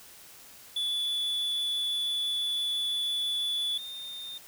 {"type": "tone pair in turn", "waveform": "triangle", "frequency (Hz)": [3449, 3639], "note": ["A7", "A#7"], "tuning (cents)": [-35, -42], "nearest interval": "minor second", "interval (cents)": 93, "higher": "second", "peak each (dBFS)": [-26, -36], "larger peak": "first", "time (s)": [[0.76, 3.78], [3.78, 4.38]], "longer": "first", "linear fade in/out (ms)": 5, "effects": ["white hiss -51 dBFS RMS until 4.47 s"]}